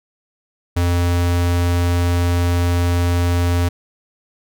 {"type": "tone", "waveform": "square", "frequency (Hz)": 87.31, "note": "F2", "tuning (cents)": 0, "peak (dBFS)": -15, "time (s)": [0.76, 3.69], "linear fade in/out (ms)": 10, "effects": []}